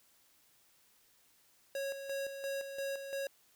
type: tone with tremolo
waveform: square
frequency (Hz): 550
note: C#5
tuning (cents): -14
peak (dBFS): -36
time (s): 1.75-3.27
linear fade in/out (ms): 2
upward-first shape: square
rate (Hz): 2.9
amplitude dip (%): 55
effects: white hiss -68 dBFS RMS until 3.55 s